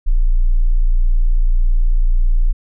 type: tone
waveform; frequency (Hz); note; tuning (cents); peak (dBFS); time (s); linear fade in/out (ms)
sine; 29.14; A#0; 0; -9; 0.06-2.53; 20
effects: none